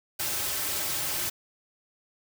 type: noise with comb filter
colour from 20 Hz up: white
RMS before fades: -30 dBFS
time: 0.19-1.3 s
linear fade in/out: 10 ms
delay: 4.2 ms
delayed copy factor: -0.6
effects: none